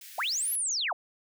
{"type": "high-pass noise", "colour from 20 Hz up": "white", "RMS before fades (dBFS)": -47, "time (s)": [0.01, 0.56], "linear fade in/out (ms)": 5, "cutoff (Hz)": 1600, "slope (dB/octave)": 48}
{"type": "linear two-way sweep", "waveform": "sine", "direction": "up then down", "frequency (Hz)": [541, 11550, 541], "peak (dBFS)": -27, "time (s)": [0.18, 0.93], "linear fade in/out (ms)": 5, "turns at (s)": 0.53}
{"effects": []}